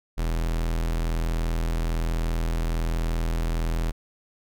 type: tone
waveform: 45% pulse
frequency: 41.2 Hz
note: E1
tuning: in tune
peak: -23 dBFS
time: 0.17-3.92 s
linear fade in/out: 20 ms
effects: none